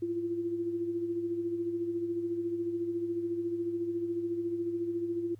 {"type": "tone with tremolo", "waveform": "sine", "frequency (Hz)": 342.2, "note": "F4", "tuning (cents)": -35, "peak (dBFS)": -28, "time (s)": [0.02, 5.35], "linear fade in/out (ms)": 5, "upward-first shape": "sine", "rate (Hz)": 14, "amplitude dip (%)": 50, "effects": ["added 107 Hz sine -50 dBFS peak until 5.39 s", "pink hiss -70 dBFS RMS until 5.39 s"]}